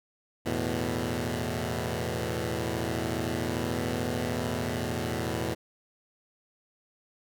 10% pulse chord, E suspended fourth, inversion none, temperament equal, 82.41 / 110 / 123.47 Hz, E2 / A2 / B2, 0 / 0 / 0 cents, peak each -25 dBFS, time 0.45-5.55 s, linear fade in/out 20 ms, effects none

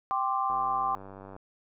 sine chord, G suspended fourth, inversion none, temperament equal, 784 / 1046.5 / 1174.7 Hz, G5 / C6 / D6, 0 / 0 / 0 cents, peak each -30 dBFS, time 0.11-0.95 s, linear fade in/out 0 ms
click train, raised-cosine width 1 ms, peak -31 dBFS, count 85, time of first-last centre 0.5-1.364 s, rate 97.2 Hz
effects none

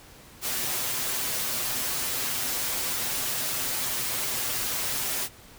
white noise with comb filter, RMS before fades -29 dBFS, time 0.41-5.29 s, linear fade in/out 50 ms, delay 7.9 ms, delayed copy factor +0.75, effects pink hiss -50 dBFS RMS until 5.58 s

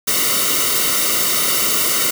white noise with comb filter, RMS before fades -17 dBFS, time 0.07-2.11 s, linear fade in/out 10 ms, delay 1.2 ms, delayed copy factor -0.85, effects none

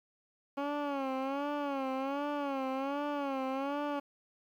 15% pulse tone with vibrato, 277.2 Hz, C#4, in tune, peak -26 dBFS, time 0.57-4 s, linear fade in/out 10 ms, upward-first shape sine, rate 1.3 Hz, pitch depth 93 cents each way, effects low-pass 2000 Hz 12 dB/octave + 10-bit

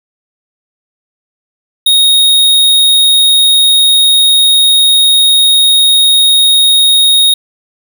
square tone, 3736 Hz, A#7, 3 cents sharp, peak -5 dBFS, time 1.86-7.34 s, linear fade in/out 5 ms, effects none

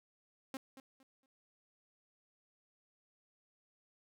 sawtooth tone with echo, 266.3 Hz, C4, 31 cents sharp, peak -36 dBFS, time 0.54-0.57 s, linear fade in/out 2 ms, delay 230 ms, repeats 3, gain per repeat -12 dB, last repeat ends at 1.26 s, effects none

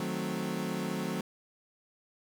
30% pulse chord, D# diminished seventh, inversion none, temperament equal, 155.56 / 185 / 220 / 261.6 Hz, D#3 / F#3 / A3 / C4, 0 / 0 / 0 / 0 cents, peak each -37 / -33 / -35 / -36 dBFS, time 0-1.21 s, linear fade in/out 2 ms, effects none

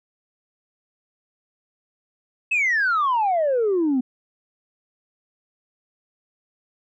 sine exponential sweep, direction down, 2651 to 245.3 Hz, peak -16 dBFS, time 2.51-4.01 s, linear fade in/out 10 ms, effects tanh soft clip ceiling -15 dBFS

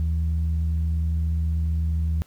sine tone pair together, 77.83 / 165.3 Hz, D#2 / E3, +1 / +5 cents, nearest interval octave + minor second, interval 1304 cents, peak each -20 / -31 dBFS, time 0-2.22 s, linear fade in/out 0 ms, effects tanh soft clip ceiling -15 dBFS + pink hiss -57 dBFS RMS until 2.26 s

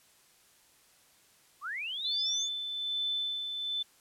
sine linear sweep, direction up, 1046.5 to 6800 Hz, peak -34 dBFS, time 1.61-2.49 s, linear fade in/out 50 ms
sine tone with tremolo, 3520 Hz, A7, in tune, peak -29 dBFS, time 2.04-3.83 s, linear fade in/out 10 ms, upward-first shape sine, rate 1.2 Hz, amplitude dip 45%
effects white hiss -63 dBFS RMS until 4 s + low-pass 12000 Hz 12 dB/octave

